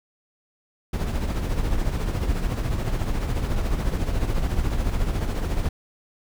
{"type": "noise with tremolo", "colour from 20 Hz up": "brown", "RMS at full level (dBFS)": -21, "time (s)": [0.93, 5.69], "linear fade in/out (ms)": 5, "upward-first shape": "triangle", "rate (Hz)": 14, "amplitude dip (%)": 60, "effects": []}